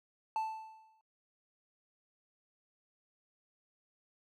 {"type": "tone with exponential decay", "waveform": "triangle", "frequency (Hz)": 880, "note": "A5", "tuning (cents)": 0, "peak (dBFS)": -28, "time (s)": [0.36, 1.01], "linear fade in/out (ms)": 1, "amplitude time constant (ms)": 140, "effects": ["noise-tail reverb RT60 0.1 s tail -22 dB re dry"]}